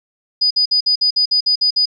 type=tone bursts; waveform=sine; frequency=4950 Hz; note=D#8; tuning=10 cents flat; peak=-11 dBFS; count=10; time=0.41-1.857 s; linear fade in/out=10 ms; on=97 ms; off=53 ms; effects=none